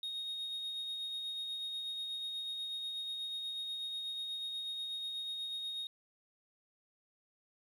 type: tone with tremolo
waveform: sine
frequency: 3729 Hz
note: A#7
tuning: in tune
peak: -34 dBFS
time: 0.03-5.87 s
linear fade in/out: 2 ms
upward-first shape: sine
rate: 8.2 Hz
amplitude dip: 35%
effects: tanh soft clip ceiling -36 dBFS + 11-bit